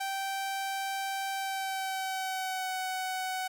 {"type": "tone with pitch glide", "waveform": "sawtooth", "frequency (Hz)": [779, 748.1], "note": ["G5", "F#5"], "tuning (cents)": [-11, 19], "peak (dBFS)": -28, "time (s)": [0, 3.48], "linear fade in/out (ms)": 10, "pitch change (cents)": -70, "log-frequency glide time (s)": [1.32, 2.73], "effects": []}